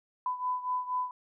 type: beating tone pair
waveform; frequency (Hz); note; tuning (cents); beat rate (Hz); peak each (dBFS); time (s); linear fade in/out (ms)
sine; 1000 / 1004.2; B5 / B5; +21 / +29; 4.2; -31 / -35; 0.26-1.11; 2
effects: none